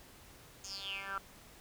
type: tone with band-pass filter sweep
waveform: 10% pulse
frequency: 196 Hz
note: G3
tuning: in tune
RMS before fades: -42 dBFS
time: 0.64-1.18 s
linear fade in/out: 2 ms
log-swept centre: 6500 to 1300 Hz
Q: 9.1
effects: pink hiss -57 dBFS RMS until 1.6 s